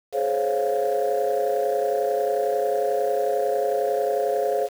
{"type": "chord", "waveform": "sine", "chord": "Db major seventh", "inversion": "second", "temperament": "equal with one note detuned", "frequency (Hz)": [422.8, 523.3, 554.4, 698.5], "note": ["Ab4", "C5", "Db5", "F5"], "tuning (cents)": [31, 0, 0, 0], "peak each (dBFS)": [-24, -25, -25, -25], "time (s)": [0.12, 4.69], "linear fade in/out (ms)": 50, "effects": ["tanh soft clip ceiling -14 dBFS", "7-bit"]}